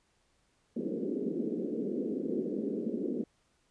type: band-pass noise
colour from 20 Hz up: pink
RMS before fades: -34 dBFS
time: 0.76-3.24 s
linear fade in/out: 5 ms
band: 200 to 460 Hz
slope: 48 dB/octave
effects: pink hiss -72 dBFS RMS until 3.7 s + resampled to 22050 Hz